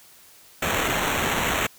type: noise with sample-and-hold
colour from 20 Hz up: white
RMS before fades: -24 dBFS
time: 0.62-1.67 s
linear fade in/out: 5 ms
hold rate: 4900 Hz
effects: white hiss -51 dBFS RMS until 1.78 s